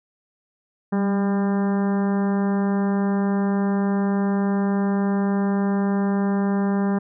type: harmonic tone with a mistuned harmonic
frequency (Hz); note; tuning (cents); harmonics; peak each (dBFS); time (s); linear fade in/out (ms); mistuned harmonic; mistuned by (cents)
200; G3; +35; 1 / 2 / 3 / 4 / 5 / 6 / 7 / 8 / 9; -19 / -28 / -34 / -33 / -36 / -39 / -42 / -40 / -44; 0.92-6.99; 10; 1; -30
effects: none